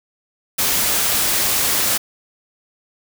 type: noise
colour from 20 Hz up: white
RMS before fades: -18 dBFS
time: 0.58-1.98 s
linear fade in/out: 10 ms
effects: none